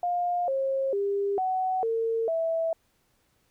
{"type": "tone with pitch steps", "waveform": "sine", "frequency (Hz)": [707, 538, 400.4, 748, 453.9, 656], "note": ["F5", "C5", "G4", "F#5", "A#4", "E5"], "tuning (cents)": [21, 48, 37, 19, -46, -9], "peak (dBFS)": -24, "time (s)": [0.03, 2.73], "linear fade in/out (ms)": 2, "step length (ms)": 450, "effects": ["pink hiss -69 dBFS RMS until 3.5 s"]}